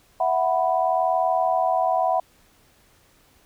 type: chord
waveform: sine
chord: E suspended second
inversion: none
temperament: equal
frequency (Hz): 659.3 / 740 / 987.8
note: E5 / F#5 / B5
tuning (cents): 0 / 0 / 0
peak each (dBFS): -23 / -21 / -26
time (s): 0.2-2.2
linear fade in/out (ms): 5
effects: pink hiss -58 dBFS RMS until 3.45 s